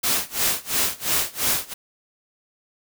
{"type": "noise with tremolo", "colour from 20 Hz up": "white", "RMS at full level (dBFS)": -20, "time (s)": [0.03, 1.74], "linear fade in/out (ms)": 10, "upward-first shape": "sine", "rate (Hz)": 2.9, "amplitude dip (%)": 95, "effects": []}